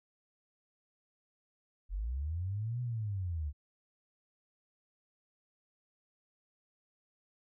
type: linear two-way sweep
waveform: sine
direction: up then down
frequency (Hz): 42.03 to 124.7 to 69.4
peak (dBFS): -33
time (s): 1.89-3.53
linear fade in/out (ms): 50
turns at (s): 2.81
effects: none